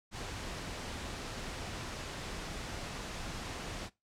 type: noise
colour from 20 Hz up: pink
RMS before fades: -41 dBFS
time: 0.11-3.9 s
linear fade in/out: 50 ms
effects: noise-tail reverb RT60 0.2 s tail -19 dB re dry + low-pass 7000 Hz 12 dB/octave